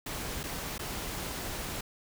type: noise with dropouts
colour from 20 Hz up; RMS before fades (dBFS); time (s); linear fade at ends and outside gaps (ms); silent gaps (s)
pink; -37; 0.06-1.81; 5; 0.433-0.437 / 0.781-0.792
effects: none